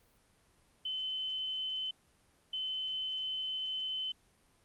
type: tone bursts at uneven times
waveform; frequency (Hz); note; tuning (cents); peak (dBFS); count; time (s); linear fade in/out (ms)
sine; 3050; G7; -48; -34; 2; 0.85-1.91 / 2.53-4.12; 5
effects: pink hiss -68 dBFS RMS until 4.64 s + Opus 32 kbps